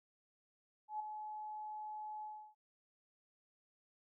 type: tone with ADSR envelope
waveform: sine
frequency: 853 Hz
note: G#5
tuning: 46 cents sharp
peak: -36 dBFS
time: 0.88-2.55 s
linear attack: 120 ms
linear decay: 5 ms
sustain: -7 dB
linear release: 320 ms
effects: none